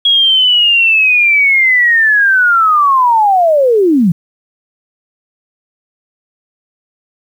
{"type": "linear sweep", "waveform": "sine", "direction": "down", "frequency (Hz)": [3322, 155.56], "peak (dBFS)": -6, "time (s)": [0.05, 4.12], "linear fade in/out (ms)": 5, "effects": ["7-bit"]}